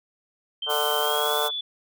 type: tone with pitch glide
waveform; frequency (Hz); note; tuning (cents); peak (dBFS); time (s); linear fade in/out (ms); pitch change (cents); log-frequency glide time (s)
sine; 3132 to 3455; G7 to A7; -2 to -32; -27; 0.62-1.61; 5; +170; 0.99-1.37
type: harmonic tone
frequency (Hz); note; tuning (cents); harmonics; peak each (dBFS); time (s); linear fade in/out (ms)
148.7; D3; +22; 3 / 4 / 5 / 6 / 7 / 8 / 9 / 10; -29 / -30 / -31 / -32 / -32 / -33 / -34 / -34; 0.66-1.51; 50
type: noise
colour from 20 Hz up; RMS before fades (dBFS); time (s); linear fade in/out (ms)
blue; -32; 0.69-1.49; 20
effects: none